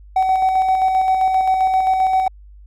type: tone with tremolo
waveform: triangle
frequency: 756 Hz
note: F#5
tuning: 37 cents sharp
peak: -9 dBFS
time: 0.16-2.28 s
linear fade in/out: 5 ms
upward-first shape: square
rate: 7.6 Hz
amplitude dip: 40%
effects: tanh soft clip ceiling -7 dBFS + added 50 Hz sine -39 dBFS peak until 2.66 s